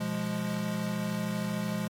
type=chord; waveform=square; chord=F diminished; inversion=second; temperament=equal; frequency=123.47 / 174.61 / 207.7 Hz; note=Cb3 / F3 / Ab3; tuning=0 / 0 / 0 cents; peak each=-39 / -35 / -33 dBFS; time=0-1.88 s; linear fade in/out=10 ms; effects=AAC 64 kbps